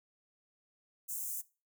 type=high-pass noise; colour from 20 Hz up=white; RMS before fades=-39 dBFS; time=1.08-1.42 s; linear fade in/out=20 ms; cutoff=6600 Hz; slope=48 dB/octave; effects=noise-tail reverb RT60 0.3 s tail -19 dB re dry